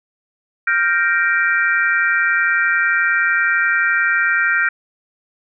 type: chord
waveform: sine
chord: G minor seventh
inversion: third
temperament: equal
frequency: 1396.9 / 1568 / 1864.7 / 2349 Hz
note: F6 / G6 / Bb6 / D7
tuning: 0 / 0 / 0 / 0 cents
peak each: -18 / -18 / -19 / -23 dBFS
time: 0.67-4.69 s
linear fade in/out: 5 ms
effects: none